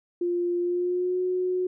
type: tone with pitch glide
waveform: sine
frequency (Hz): 350 to 365.7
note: F4 to F#4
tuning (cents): +4 to -20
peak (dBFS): -23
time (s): 0.21-1.67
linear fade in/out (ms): 5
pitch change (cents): +76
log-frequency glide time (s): 0.6-1.2
effects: none